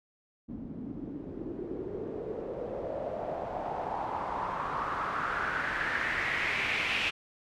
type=noise with low-pass filter sweep; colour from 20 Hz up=white; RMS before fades=-34 dBFS; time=0.48-7.11 s; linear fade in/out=20 ms; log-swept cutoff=230 to 2700 Hz; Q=4.2; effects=none